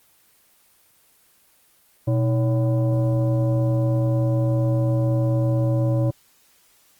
sine tone with frequency modulation, 122.1 Hz, B2, 19 cents flat, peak -17 dBFS, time 2.07-6.11 s, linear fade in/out 10 ms, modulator 440 Hz, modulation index 0.7, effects white hiss -58 dBFS RMS until 6.99 s + Opus 24 kbps

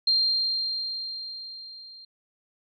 sine tone with level ramp, 4186 Hz, C8, in tune, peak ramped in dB -18 to -44 dBFS, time 0.07-2.05 s, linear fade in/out 5 ms, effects none

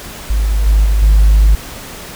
sine tone with level steps, 51.6 Hz, G#1, 10 cents flat, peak -10 / -5 / -8 / -3 dBFS, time 0.3-1.55 s, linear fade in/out 0 ms, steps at 0.66 / 0.85 / 1.02 s, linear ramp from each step 5 ms, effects tanh soft clip ceiling -2 dBFS + pink hiss -30 dBFS RMS until 2.15 s

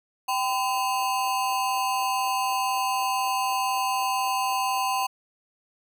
square ring-modulated tone, 898 Hz, A5, 35 cents sharp, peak -21 dBFS, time 0.28-5.07 s, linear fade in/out 10 ms, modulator 119 Hz, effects none

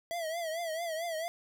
square tone with vibrato, 659.3 Hz, E5, in tune, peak -34 dBFS, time 0.11-1.28 s, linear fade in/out 0 ms, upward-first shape triangle, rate 4.5 Hz, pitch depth 110 cents each way, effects none

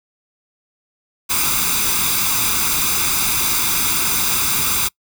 white noise with comb filter, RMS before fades -18 dBFS, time 1.29-4.89 s, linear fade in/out 20 ms, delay 0.82 ms, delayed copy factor +0.7, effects noise-tail reverb RT60 0.1 s tail -25 dB re dry

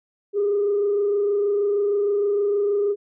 sine tone with frequency modulation, 407.5 Hz, G#4, 33 cents flat, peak -17 dBFS, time 0.33-2.96 s, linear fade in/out 50 ms, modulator 26.4 Hz, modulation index 0.38, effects tanh soft clip ceiling -14 dBFS

